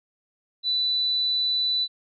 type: tone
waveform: sine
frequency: 3980 Hz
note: B7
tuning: 13 cents sharp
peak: -21 dBFS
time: 0.63-1.88 s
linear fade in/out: 50 ms
effects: none